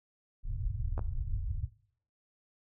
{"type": "low-pass noise", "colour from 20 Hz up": "pink", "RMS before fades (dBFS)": -34, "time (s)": [0.43, 1.69], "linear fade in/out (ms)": 50, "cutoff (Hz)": 120, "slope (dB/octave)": 48}
{"type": "clicks", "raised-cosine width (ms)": 1, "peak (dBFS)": -26, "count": 2, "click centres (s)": [0.979, 0.993]}
{"effects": ["noise-tail reverb RT60 0.6 s tail -20 dB re dry"]}